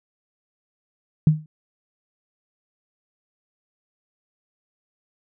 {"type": "tone with exponential decay", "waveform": "sine", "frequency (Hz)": 154.5, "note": "D#3", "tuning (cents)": -12, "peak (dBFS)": -8, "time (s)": [1.27, 1.46], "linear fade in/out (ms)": 2, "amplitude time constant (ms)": 41, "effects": []}